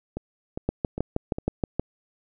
two click trains, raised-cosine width 2 ms, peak -10 / -17 dBFS, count 8 / 4, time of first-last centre 0.69-1.796 / 0.17-1.385 s, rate 6.33 / 2.47 Hz, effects none

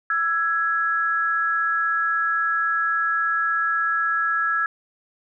sine tone pair together, 1332 / 1668.3 Hz, E6 / G#6, +18 / +7 cents, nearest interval major third, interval 389 cents, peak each -22 dBFS, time 0.1-4.66 s, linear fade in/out 2 ms, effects none

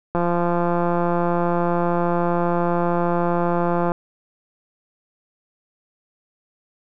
click train, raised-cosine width 1 ms, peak -8 dBFS, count 653, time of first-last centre 0.15-3.919 s, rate 173 Hz, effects none

